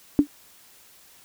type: tone with exponential decay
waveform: sine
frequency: 290 Hz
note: D4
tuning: 22 cents flat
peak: -8 dBFS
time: 0.19-0.27 s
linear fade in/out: 0 ms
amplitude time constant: 17 ms
effects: white hiss -53 dBFS RMS until 1.24 s